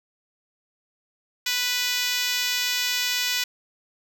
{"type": "tone with high-pass filter", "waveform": "5% pulse", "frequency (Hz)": 493.9, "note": "B4", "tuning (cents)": 0, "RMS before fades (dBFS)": -25, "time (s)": [1.46, 3.44], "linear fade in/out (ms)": 5, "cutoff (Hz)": 2000, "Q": 0.97, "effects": []}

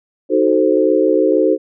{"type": "chord", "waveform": "sine", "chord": "D# diminished seventh", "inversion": "none", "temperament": "equal with one note detuned", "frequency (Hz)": [311.1, 373.2, 440, 523.3], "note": ["D#4", "F#4", "A4", "C5"], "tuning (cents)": [0, 15, 0, 0], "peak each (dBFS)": -16, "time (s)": [0.29, 1.58], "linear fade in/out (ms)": 50, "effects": []}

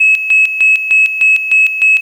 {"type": "tone with tremolo", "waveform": "sine", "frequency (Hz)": 2579, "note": "E7", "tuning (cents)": -39, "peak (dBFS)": -4, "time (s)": [0, 2.01], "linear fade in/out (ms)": 10, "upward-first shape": "square", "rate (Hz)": 3.3, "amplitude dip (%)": 70, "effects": ["tanh soft clip ceiling 0 dBFS", "7-bit"]}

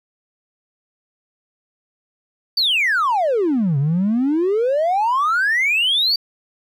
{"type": "exponential two-way sweep", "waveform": "triangle", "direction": "down then up", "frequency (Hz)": [4698, 134, 4698], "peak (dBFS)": -12, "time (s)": [2.57, 6.16], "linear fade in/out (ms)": 5, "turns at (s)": 3.78, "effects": ["tanh soft clip ceiling -11 dBFS"]}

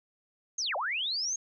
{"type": "linear two-way sweep", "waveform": "sine", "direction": "down then up", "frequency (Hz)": [6600, 529, 6600], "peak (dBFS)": -29, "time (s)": [0.58, 1.36], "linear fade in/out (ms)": 5, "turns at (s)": 0.76, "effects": []}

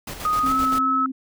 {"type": "noise with tremolo", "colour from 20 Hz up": "pink", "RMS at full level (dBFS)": -32, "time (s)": [0.07, 0.79], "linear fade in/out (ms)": 5, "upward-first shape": "square", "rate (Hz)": 7.7, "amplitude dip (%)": 50}
{"type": "tone with pitch glide", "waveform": "sine", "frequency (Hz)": [1244.5, 1295.9], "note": ["D#6", "E6"], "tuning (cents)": [0, -30], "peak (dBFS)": -18, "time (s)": [0.25, 1.06], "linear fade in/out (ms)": 2, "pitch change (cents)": 70, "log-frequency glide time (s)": [0.45, 0.53]}
{"type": "tone with vibrato", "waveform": "sine", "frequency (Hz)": 264.9, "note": "C4", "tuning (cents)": 22, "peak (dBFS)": -25, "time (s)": [0.43, 1.12], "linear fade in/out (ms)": 10, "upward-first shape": "triangle", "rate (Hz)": 2.6, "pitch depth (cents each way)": 9}
{"effects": []}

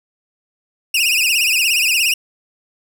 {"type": "tone with vibrato", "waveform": "sawtooth", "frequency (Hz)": 2637, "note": "E7", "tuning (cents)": 0, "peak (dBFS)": -10, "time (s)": [0.94, 2.14], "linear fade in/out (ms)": 5, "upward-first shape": "triangle", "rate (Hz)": 17, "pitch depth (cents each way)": 170, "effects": []}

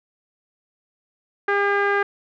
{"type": "tone with low-pass filter", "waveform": "sawtooth", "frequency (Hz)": 403, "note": "G4", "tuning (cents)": 48, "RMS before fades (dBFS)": -20, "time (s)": [1.48, 2.03], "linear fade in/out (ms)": 5, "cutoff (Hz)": 1700, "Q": 3.9, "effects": []}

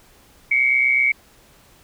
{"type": "tone pair together", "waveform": "sine", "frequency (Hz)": [2147, 2275], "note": ["C7", "C#7"], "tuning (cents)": [44, 44], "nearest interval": "minor second", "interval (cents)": 100, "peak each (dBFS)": [-19, -16], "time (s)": [0.51, 1.12], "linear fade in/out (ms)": 5, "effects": ["pink hiss -52 dBFS RMS until 1.83 s"]}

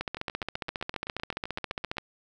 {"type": "two click trains", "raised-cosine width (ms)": 0.3, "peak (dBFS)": [-15, -21], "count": [30, 15], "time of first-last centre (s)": [[0.01, 1.983], [0.17, 1.969]], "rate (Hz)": [14.7, 7.78], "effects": []}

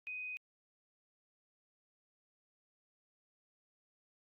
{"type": "tone", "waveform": "sine", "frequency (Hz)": 2501, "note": "D#7", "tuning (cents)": 8, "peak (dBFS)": -40, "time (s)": [0.07, 0.37], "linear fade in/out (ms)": 0, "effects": ["Opus 48 kbps"]}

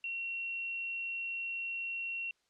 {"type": "tone", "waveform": "sine", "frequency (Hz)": 2732, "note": "F7", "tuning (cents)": -39, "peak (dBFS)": -35, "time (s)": [0.04, 2.31], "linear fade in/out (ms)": 2, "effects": ["white hiss -75 dBFS RMS until 2.49 s", "low-pass 6000 Hz 12 dB/octave"]}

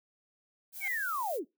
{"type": "tone with exponential growth", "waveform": "15% pulse", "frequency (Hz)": 784, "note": "G5", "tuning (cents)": 0, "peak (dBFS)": -35, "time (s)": [0.72, 0.88], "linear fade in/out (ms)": 2, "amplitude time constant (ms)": 34}
{"type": "noise", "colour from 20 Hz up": "violet", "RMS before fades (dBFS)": -43, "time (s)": [0.72, 1.4], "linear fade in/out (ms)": 50}
{"type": "linear sweep", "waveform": "sine", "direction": "down", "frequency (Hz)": [2336, 220.2], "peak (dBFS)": -31, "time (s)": [0.8, 1.45], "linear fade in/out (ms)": 50}
{"effects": ["noise-tail reverb RT60 0.2 s tail -22 dB re dry"]}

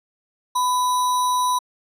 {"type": "tone with sample-and-hold", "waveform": "sine", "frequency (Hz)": 998, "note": "B5", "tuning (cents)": 18, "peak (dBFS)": -17, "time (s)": [0.55, 1.59], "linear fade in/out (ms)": 10, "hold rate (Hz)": 4900, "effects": ["resampled to 32000 Hz"]}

